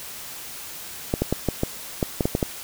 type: clicks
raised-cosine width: 2 ms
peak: -7 dBFS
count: 10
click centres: 1.139 / 1.22 / 1.326 / 1.487 / 1.634 / 2.028 / 2.208 / 2.255 / 2.351 / 2.428 s
effects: white hiss -37 dBFS RMS until 2.63 s